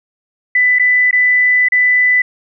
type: tone with dropouts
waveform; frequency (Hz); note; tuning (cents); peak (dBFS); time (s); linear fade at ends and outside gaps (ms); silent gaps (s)
sine; 1993; B6; +15; -8; 0.55-2.22; 5; 0.787-0.795 / 1.111-1.128 / 1.686-1.72
effects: none